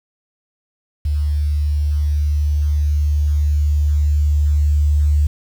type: tone with level ramp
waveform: sine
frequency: 74 Hz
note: D2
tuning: 14 cents sharp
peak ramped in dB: -15 to -11 dBFS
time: 1.05-5.27 s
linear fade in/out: 5 ms
effects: 7-bit